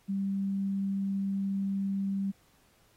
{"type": "tone", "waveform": "sine", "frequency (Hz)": 196, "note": "G3", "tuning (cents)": 0, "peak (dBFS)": -28, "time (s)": [0.08, 2.32], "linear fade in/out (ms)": 20, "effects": ["pink hiss -66 dBFS RMS until 2.96 s", "AAC 48 kbps"]}